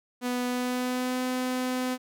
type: tone with pitch glide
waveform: sawtooth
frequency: 247.4 to 253.9 Hz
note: B3 to B3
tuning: +3 to +48 cents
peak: -23 dBFS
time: 0.21-1.98 s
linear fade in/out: 50 ms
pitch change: +45 cents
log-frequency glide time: 0.47-1.22 s
effects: none